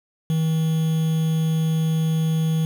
triangle tone with quantisation, 160 Hz, D#3, 49 cents sharp, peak -16 dBFS, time 0.3-2.65 s, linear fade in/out 0 ms, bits 6, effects none

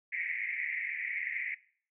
pink band-pass noise, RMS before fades -36 dBFS, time 0.12-1.55 s, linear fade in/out 10 ms, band 1900 to 2300 Hz, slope 96 dB/octave, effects noise-tail reverb RT60 0.5 s tail -19 dB re dry

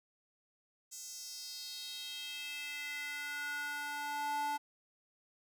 square tone with high-pass filter sweep, 291.2 Hz, D4, 15 cents flat, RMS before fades -41 dBFS, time 0.91-4.58 s, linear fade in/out 20 ms, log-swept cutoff 6900 to 770 Hz, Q 3.4, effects none

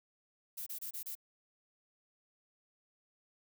violet noise bursts, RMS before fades -42 dBFS, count 5, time 0.57-1.153 s, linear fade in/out 10 ms, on 95 ms, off 27 ms, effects none

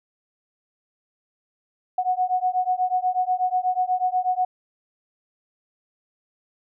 sine beating tone pair, 731 / 739.2 Hz, F#5 / F#5, -21 / -2 cents, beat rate 8.2 Hz, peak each -23 dBFS, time 1.98-4.45 s, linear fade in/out 5 ms, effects none

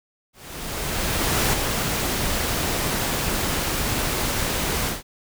pink noise with ADSR envelope, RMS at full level -20 dBFS, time 0.33-5.03 s, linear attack 1200 ms, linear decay 8 ms, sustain -4 dB, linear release 160 ms, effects none

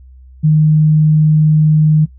sine tone, 154.1 Hz, D#3, 16 cents flat, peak -6 dBFS, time 0.43-2.06 s, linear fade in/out 20 ms, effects noise-tail reverb RT60 0.1 s tail -19 dB re dry + added 64 Hz sine -36 dBFS peak until 2.18 s

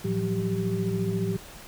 sine tone cluster, 111.3 / 172 / 186.3 / 390 Hz, A2 / F3 / F#3 / G4, +20 / -26 / +12 / -9 cents, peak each -30 dBFS, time 0.04-1.37 s, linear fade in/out 10 ms, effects pink hiss -45 dBFS RMS until 1.67 s

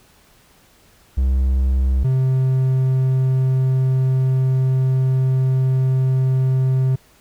triangle tone pair in turn, 65.41 / 130.82 Hz, C2 / C3, 0 / 0 cents, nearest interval octave, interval 1200 cents, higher second, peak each -12 dBFS, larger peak neither, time 1.17-2.04 / 2.04-6.96 s, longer second, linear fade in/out 10 ms, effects pink hiss -53 dBFS RMS until 7.2 s

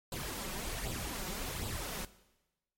pink noise with flanger, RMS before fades -39 dBFS, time 0.12-2.05 s, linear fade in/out 2 ms, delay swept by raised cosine 0.24 to 5.44 ms, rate 1.3 Hz, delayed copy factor +0.65, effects noise-tail reverb RT60 1.0 s tail -17 dB re dry + MP3 64 kbps

